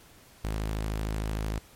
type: tone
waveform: sawtooth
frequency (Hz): 53.2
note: G#1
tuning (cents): +42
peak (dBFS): -25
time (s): 0.44-1.59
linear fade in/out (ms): 5
effects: pink hiss -55 dBFS RMS until 1.75 s + MP3 64 kbps